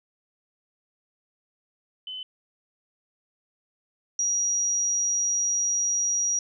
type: tone pair in turn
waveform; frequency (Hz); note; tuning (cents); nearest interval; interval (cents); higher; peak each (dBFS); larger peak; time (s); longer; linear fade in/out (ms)
sine; 3032 / 5750; F#7 / F8; +42 / +50; major seventh; 1108; second; -33 / -22; second; 2.07-2.23 / 4.19-6.39; second; 2
effects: none